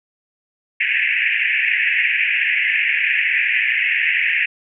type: band-pass noise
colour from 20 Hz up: white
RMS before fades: -18 dBFS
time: 0.8-4.46 s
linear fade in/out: 10 ms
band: 1700 to 2700 Hz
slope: 96 dB/octave
effects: none